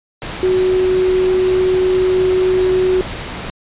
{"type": "tone in noise", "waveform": "sine", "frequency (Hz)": 370.6, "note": "F#4", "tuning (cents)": 3, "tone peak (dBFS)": -11, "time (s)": [0.43, 3.01], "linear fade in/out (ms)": 0, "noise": "pink", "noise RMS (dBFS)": -26, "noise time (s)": [0.22, 3.5], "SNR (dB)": 12, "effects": ["resampled to 8000 Hz"]}